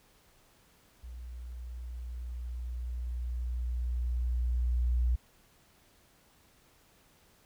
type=tone with level ramp; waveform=sine; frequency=60.6 Hz; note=B1; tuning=32 cents flat; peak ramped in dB=-41 to -24 dBFS; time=1.03-5.16 s; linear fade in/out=10 ms; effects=pink hiss -64 dBFS RMS until 7.45 s